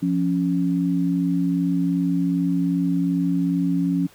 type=tone pair together; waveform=sine; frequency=174.63 / 277.2 Hz; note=F3 / C#4; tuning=0 / 0 cents; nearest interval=minor sixth; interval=800 cents; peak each=-21 dBFS; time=0.02-4.07 s; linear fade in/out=10 ms; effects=pink hiss -51 dBFS RMS until 4.14 s + high-pass 60 Hz 12 dB/octave